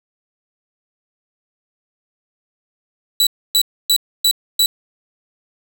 sawtooth tone bursts, 3943 Hz, B7, 4 cents flat, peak -8 dBFS, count 5, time 3.2-4.66 s, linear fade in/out 2 ms, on 68 ms, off 280 ms, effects none

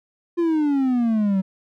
triangle exponential sweep, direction down, 349.2 to 187 Hz, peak -15 dBFS, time 0.37-1.42 s, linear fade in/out 20 ms, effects none

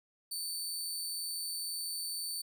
20% pulse tone, 4542 Hz, C#8, 41 cents sharp, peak -30 dBFS, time 0.31-2.42 s, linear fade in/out 10 ms, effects none

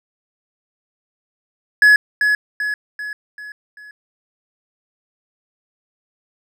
triangle tone with echo, 1693 Hz, G#6, 33 cents sharp, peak -5 dBFS, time 1.82-1.96 s, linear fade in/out 2 ms, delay 390 ms, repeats 5, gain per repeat -6 dB, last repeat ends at 3.91 s, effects none

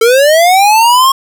square linear sweep, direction up, 440 to 1089 Hz, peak -5 dBFS, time 0.01-1.12 s, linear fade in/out 5 ms, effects none

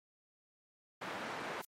white band-pass noise, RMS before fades -42 dBFS, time 1.01-1.62 s, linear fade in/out 10 ms, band 190 to 1500 Hz, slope 12 dB/octave
blue noise with exponential growth, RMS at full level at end -46 dBFS, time 1.54-1.65 s, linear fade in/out 5 ms, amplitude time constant 22 ms
effects MP3 64 kbps

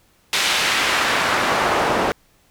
pink noise with band-pass filter sweep, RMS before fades -19 dBFS, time 0.33-2.12 s, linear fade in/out 0 ms, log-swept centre 3300 to 640 Hz, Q 0.85, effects pink hiss -58 dBFS RMS until 2.5 s

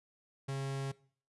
45% pulse tone, 136.3 Hz, C#3, 29 cents flat, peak -35 dBFS, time 0.48-0.92 s, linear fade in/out 10 ms, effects noise-tail reverb RT60 0.5 s tail -21 dB re dry + resampled to 24000 Hz

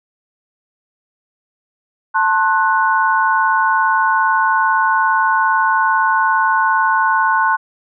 sine chord, F# diminished, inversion first, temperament just, 888 / 1065.6 / 1480 Hz, A5 / C6 / F#6, +16 / +31 / 0 cents, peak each -16 dBFS, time 2.14-7.57 s, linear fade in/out 20 ms, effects none

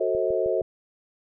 sine chord, F# diminished seventh, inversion none, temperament just, 370 / 444 / 532.8 / 639.4 Hz, F#4 / A4 / C5 / Eb5, 0 / +16 / +31 / +47 cents, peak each -27 dBFS, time 0-0.62 s, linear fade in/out 10 ms
click train, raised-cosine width 5 ms, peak -30 dBFS, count 4, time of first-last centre 0.15-0.617 s, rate 6.43 Hz
effects none

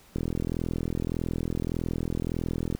click train, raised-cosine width 3 ms, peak -16 dBFS, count 109, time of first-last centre 0.16-2.75 s, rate 41.7 Hz, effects pink hiss -56 dBFS RMS until 2.79 s

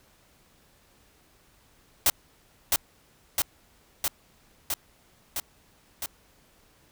white noise with echo, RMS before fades -20 dBFS, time 2.06-2.1 s, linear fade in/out 2 ms, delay 660 ms, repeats 6, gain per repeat -2 dB, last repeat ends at 6.06 s, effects pink hiss -61 dBFS RMS until 6.91 s

